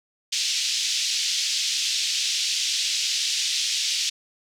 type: band-pass noise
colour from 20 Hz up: white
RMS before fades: -25 dBFS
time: 0.32-4.1 s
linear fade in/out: 10 ms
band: 2800 to 6000 Hz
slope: 24 dB/octave
effects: none